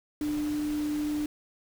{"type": "tone in noise", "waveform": "sine", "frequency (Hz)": 298.5, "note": "D4", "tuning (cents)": 28, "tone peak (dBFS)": -27, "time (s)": [0.21, 1.26], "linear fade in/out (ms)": 2, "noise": "pink", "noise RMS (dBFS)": -43, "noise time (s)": [0.21, 1.26], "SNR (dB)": 13, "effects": []}